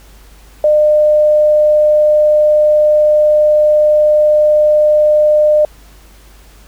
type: tone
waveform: sine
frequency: 604 Hz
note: D5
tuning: 48 cents sharp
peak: -6 dBFS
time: 0.64-5.65 s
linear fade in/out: 2 ms
effects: added 50 Hz sine -39 dBFS peak until 6.67 s + pink hiss -45 dBFS RMS until 6.67 s